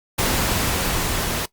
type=noise with level ramp; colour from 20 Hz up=pink; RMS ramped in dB=-20 to -24 dBFS; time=0.18-1.46 s; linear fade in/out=10 ms; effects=noise-tail reverb RT60 0.1 s tail -19 dB re dry + Opus 48 kbps